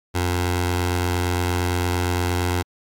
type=tone with notch filter; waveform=15% pulse; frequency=88.7 Hz; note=F2; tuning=27 cents sharp; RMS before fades=-22 dBFS; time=0.14-2.63 s; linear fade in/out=20 ms; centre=200 Hz; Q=1; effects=AAC 64 kbps